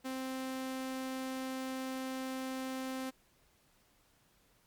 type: tone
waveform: sawtooth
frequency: 261.6 Hz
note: C4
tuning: in tune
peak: -33 dBFS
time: 0.04-3.11 s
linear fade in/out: 20 ms
effects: pink hiss -69 dBFS RMS until 4.66 s + MP3 96 kbps